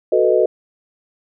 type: chord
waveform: sine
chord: B dominant seventh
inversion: second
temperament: equal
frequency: 370 / 440 / 493.9 / 622.3 Hz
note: F#4 / A4 / B4 / D#5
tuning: 0 / 0 / 0 / 0 cents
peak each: -17 dBFS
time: 0.12-0.46 s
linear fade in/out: 5 ms
effects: none